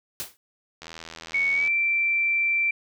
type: noise with exponential decay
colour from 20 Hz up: white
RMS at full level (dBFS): -28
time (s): 0.2-0.37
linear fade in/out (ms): 0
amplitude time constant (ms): 36
type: click train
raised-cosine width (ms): 0.2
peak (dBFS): -21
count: 71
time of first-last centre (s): 0.82-1.675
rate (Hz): 81.9
type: tone with pitch glide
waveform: sine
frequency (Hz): 2226 to 2346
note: C#7 to D7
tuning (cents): +7 to -2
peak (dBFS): -20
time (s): 1.34-2.71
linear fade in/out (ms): 5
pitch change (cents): +91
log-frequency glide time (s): 1.54-1.7
effects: none